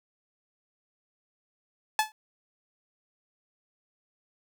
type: tone with exponential decay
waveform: sawtooth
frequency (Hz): 864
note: A5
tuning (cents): -32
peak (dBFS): -15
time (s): 1.99-2.12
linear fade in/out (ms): 1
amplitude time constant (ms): 28
effects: none